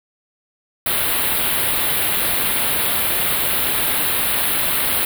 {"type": "band-stop noise", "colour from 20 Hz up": "white", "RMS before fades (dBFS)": -19, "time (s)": [0.86, 5.05], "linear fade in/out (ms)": 2, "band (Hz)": [4100, 9400], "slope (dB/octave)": 48, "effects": []}